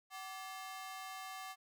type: ring-modulated tone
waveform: sawtooth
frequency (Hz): 961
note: B5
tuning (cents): -48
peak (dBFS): -38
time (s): 0.1-1.56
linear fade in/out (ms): 50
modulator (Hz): 203
effects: none